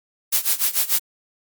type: noise with tremolo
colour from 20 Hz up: blue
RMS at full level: -17 dBFS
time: 0.32-0.99 s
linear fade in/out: 10 ms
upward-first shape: sine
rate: 6.8 Hz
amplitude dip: 90%
effects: Opus 48 kbps